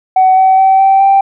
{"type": "tone with pitch steps", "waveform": "sine", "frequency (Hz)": [752, 759.9, 767.8, 775.8, 783.9], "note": ["F#5", "F#5", "G5", "G5", "G5"], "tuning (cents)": [28, 46, -36, -18, 0], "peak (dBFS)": -3, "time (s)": [0.16, 1.21], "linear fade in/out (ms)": 5, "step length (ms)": 210, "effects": ["tanh soft clip ceiling -1 dBFS"]}